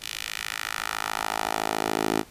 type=tone with high-pass filter sweep; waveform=10% pulse; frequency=53.8 Hz; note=A1; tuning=38 cents flat; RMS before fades=-29 dBFS; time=0-2.24 s; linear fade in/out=50 ms; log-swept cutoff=3100 to 330 Hz; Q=1.4; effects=pink hiss -51 dBFS RMS until 2.3 s + resampled to 32000 Hz